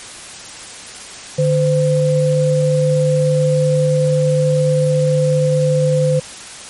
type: tone pair together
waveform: sine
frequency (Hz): 150 / 512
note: D3 / C5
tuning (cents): +37 / -38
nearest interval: octave + major sixth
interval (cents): 2125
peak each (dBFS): -14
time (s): 1.38-6.2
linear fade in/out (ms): 10
effects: white hiss -33 dBFS RMS until 6.69 s + MP3 48 kbps